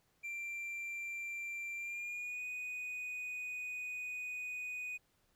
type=tone with pitch glide; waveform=triangle; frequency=2361 to 2484 Hz; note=D7 to D#7; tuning=+9 to -3 cents; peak=-38 dBFS; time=0.23-4.98 s; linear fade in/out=20 ms; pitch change=+88 cents; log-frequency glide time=1.75-2.45 s; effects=pink hiss -75 dBFS RMS until 5.35 s